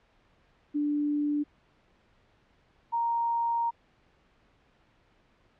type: tone pair in turn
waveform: sine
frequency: 293.7 / 932.4 Hz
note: D4 / A#5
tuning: 0 / 0 cents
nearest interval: octave + minor sixth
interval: 2000 cents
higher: second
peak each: -25 dBFS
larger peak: neither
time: 0.74-1.44 / 2.92-3.71 s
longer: second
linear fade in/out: 20 ms
effects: pink hiss -65 dBFS RMS until 5.59 s + low-pass 3000 Hz 12 dB/octave